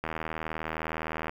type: click train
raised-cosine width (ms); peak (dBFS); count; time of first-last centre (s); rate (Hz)
0.5; -17; 101; 0.04-1.295; 79.7
effects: 8-bit